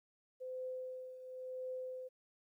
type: tone with tremolo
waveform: sine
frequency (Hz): 512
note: C5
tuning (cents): -38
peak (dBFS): -39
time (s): 0.4-2.09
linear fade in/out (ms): 20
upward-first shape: triangle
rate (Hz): 0.95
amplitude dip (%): 70
effects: 13-bit